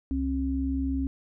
sine tone pair together, 67.3 / 269.2 Hz, C2 / C4, +49 / +49 cents, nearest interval 2 octaves, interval 2400 cents, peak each -29 / -27 dBFS, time 0.11-1.07 s, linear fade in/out 0 ms, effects none

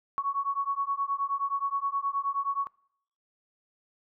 sine beating tone pair, 1108.7 / 1118.2 Hz, C#6 / C#6, 0 / +15 cents, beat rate 9.5 Hz, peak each -30 / -30 dBFS, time 0.18-2.67 s, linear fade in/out 0 ms, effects noise-tail reverb RT60 0.7 s tail -24 dB re dry

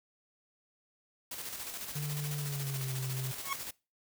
white noise with tremolo, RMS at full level -40 dBFS, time 1.31-3.71 s, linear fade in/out 5 ms, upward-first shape square, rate 14 Hz, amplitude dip 40%
triangle tone with pitch glide, 146.83 to 130.81 Hz, D3 to C3, 0 to 0 cents, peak -32 dBFS, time 1.95-3.32 s, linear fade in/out 10 ms, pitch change -200 cents, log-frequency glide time 2.35-2.92 s
25% pulse tone with exponential growth, 1100 Hz, C#6, 14 cents flat, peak -25 dBFS, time 3.4-3.53 s, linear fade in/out 2 ms, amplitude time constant 28 ms
effects noise-tail reverb RT60 0.3 s tail -23 dB re dry

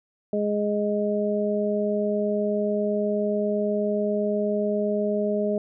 harmonic tone, 207.7 Hz, G#3, in tune, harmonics 1 / 2 / 3, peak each -26 / -26 / -26 dBFS, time 0.33-5.58 s, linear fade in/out 2 ms, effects none

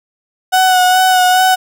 35% pulse tone with vibrato, 740 Hz, F#5, in tune, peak -6 dBFS, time 0.52-1.56 s, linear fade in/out 20 ms, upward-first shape sine, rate 2.4 Hz, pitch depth 24 cents each way, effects none

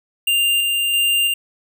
square tone with tremolo, 2794 Hz, F7, in tune, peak -15 dBFS, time 0.27-1.34 s, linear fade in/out 5 ms, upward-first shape square, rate 1.5 Hz, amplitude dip 25%, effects none

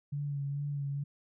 sine tone with vibrato, 142.3 Hz, C#3, 46 cents sharp, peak -32 dBFS, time 0.12-1.04 s, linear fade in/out 10 ms, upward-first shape sine, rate 2.3 Hz, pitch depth 29 cents each way, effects none

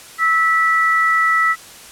sine tone pair together, 1307.3 / 1957 Hz, E6 / B6, -15 / -16 cents, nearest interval perfect fifth, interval 699 cents, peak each -15 dBFS, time 0.18-1.56 s, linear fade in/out 50 ms, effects white hiss -39 dBFS RMS until 1.91 s + low-pass 11000 Hz 12 dB/octave

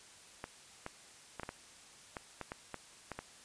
clicks, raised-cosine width 0.5 ms, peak -25 dBFS, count 11, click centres 0.441 / 0.864 / 1.397 / 1.433 / 1.491 / 2.168 / 2.413 / 2.519 / 2.743 / 3.117 / 3.19 s, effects white hiss -57 dBFS RMS until 3.44 s + resampled to 22050 Hz

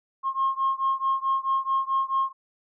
sine beating tone pair, 1072 / 1076.6 Hz, C6 / C6, +42 / +49 cents, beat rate 4.6 Hz, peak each -24 / -25 dBFS, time 0.23-2.33 s, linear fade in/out 50 ms, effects tanh soft clip ceiling -16 dBFS

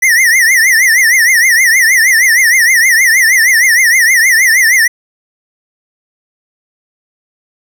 square tone with vibrato, 1941 Hz, B6, 31 cents flat, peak -6 dBFS, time 0.02-4.88 s, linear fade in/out 10 ms, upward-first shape triangle, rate 6.4 Hz, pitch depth 190 cents each way, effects none

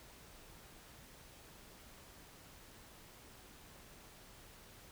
silence, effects pink hiss -58 dBFS RMS until 4.91 s

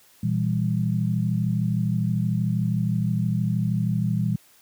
sine chord, E diminished, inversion second, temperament just, 118.67 / 164.81 / 197.78 Hz, Bb2 / E3 / G3, +31 / 0 / +16 cents, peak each -24 / -25 / -26 dBFS, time 0.23-4.36 s, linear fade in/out 5 ms, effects white hiss -56 dBFS RMS until 4.61 s + high-pass 60 Hz 12 dB/octave

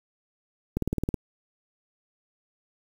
click train, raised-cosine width 3 ms, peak -13 dBFS, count 8, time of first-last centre 0.77-1.142 s, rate 18.8 Hz, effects 7-bit

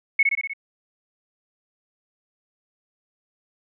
sine tone with echo, 2200 Hz, C#7, 14 cents flat, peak -13 dBFS, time 0.19-0.23 s, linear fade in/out 5 ms, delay 61 ms, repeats 5, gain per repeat -3 dB, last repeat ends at 0.535 s, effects none

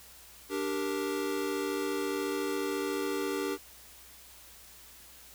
square chord, G minor, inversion second, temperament equal, 293.7 / 392 / 466.2 Hz, D4 / G4 / Bb4, 0 / 0 / 0 cents, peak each -36 / -34 / -38 dBFS, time 0.49-3.58 s, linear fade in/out 50 ms, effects added 60 Hz sine -62 dBFS peak until 5.34 s + white hiss -53 dBFS RMS until 5.34 s

